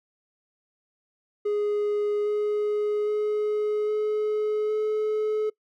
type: tone with pitch steps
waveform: triangle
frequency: 415.3 / 418.7 / 422.1 / 425.5 / 429 Hz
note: G#4 / G#4 / G#4 / G#4 / A4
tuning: 0 / +14 / +28 / +42 / -44 cents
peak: -20 dBFS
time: 1.45-5.5 s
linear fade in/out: 10 ms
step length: 810 ms
effects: noise-tail reverb RT60 0.1 s tail -24 dB re dry + tanh soft clip ceiling -16 dBFS